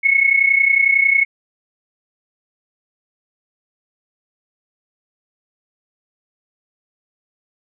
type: tone pair together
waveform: sine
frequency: 2186 / 2217 Hz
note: C#7 / C#7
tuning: -25 / 0 cents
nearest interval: unison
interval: 25 cents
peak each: -13 / -16 dBFS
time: 0.03-1.25 s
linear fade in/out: 20 ms
effects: none